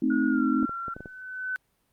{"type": "chord", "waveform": "sine", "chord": "A diminished", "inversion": "none", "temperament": "equal", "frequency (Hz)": [220, 261.6, 311.1], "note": ["A3", "C4", "Eb4"], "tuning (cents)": [0, 0, 0], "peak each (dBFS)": [-28, -24, -26], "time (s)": [0.02, 0.66], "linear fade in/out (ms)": 5}
{"type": "tone with pitch glide", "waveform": "sine", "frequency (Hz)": [1448, 1366.7], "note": ["F#6", "F6"], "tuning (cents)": [-38, -38], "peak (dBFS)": -31, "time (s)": [0.1, 0.94], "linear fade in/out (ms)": 5, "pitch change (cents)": -100, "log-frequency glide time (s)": [0.29, 0.44]}
{"type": "tone with exponential growth", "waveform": "sine", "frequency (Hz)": 1511, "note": "F#6", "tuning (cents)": 36, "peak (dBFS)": -26, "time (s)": [0.45, 1.56], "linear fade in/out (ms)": 0, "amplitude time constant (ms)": 240}
{"type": "clicks", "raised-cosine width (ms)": 2, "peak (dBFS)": -26, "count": 6, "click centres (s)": [0.63, 0.694, 0.882, 0.965, 1.006, 1.058]}
{"effects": ["pink hiss -71 dBFS RMS until 1.92 s", "Opus 48 kbps"]}